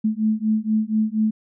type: beating tone pair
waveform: sine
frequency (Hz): 215 / 219.2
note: A3 / A3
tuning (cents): -40 / -6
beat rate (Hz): 4.2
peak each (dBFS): -21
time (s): 0.04-1.31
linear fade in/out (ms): 10
effects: none